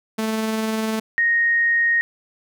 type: tone with tremolo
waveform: sawtooth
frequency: 220 Hz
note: A3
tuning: in tune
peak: -16 dBFS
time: 0.18-1 s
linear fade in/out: 10 ms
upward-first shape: sine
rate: 20 Hz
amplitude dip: 25%
type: tone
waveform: sine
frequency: 1864.7 Hz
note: A#6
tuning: in tune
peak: -15 dBFS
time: 1.18-2.01 s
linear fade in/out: 0 ms
effects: none